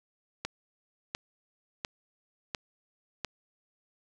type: click train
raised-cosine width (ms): 0.2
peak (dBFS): -15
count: 5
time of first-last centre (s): 0.45-3.247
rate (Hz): 1.43
effects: none